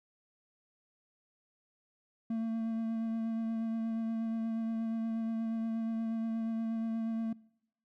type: tone with vibrato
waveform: triangle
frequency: 225.6 Hz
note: A3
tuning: 44 cents sharp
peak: -29 dBFS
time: 2.3-7.33 s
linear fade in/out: 5 ms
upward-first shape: sine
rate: 8.4 Hz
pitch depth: 15 cents each way
effects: noise-tail reverb RT60 0.8 s tail -23 dB re dry